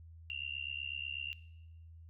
sine tone with amplitude modulation, 2775 Hz, F7, 12 cents flat, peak -34 dBFS, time 0.3-1.33 s, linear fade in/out 0 ms, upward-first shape sine, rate 68.1 Hz, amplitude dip 100%, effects noise-tail reverb RT60 1.0 s tail -18 dB re dry + added 82 Hz sine -51 dBFS peak until 2.09 s

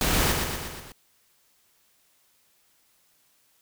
pink noise with echo, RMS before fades -24 dBFS, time 0.01-0.32 s, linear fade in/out 2 ms, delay 120 ms, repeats 5, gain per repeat -4 dB, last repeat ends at 0.92 s, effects white hiss -65 dBFS RMS until 3.61 s

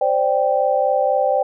sine chord, C suspended second, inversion none, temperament equal, 523.3 / 587.3 / 784 Hz, C5 / D5 / G5, 0 / 0 / 0 cents, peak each -19 dBFS, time 0.01-1.43 s, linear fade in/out 5 ms, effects none

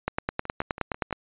two click trains, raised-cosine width 0.5 ms, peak -22 / -10 dBFS, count 6 / 11, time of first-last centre 0.29-1.108 / 0.08-1.127 s, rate 6.11 / 9.55 Hz, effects resampled to 8000 Hz

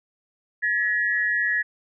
sine tone pair together, 1699 / 1904.1 Hz, G#6 / A#6, +39 / +36 cents, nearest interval major second, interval 197 cents, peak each -23 / -23 dBFS, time 0.62-1.63 s, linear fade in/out 20 ms, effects none

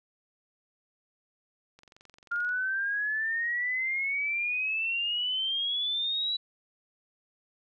click train, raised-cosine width 0.2 ms, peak -36 dBFS, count 17, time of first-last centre 1.79-2.492 s, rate 22.8 Hz
sine exponential sweep, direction up, 1400 to 3951 Hz, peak -27 dBFS, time 2.31-6.37 s, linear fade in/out 10 ms
effects none

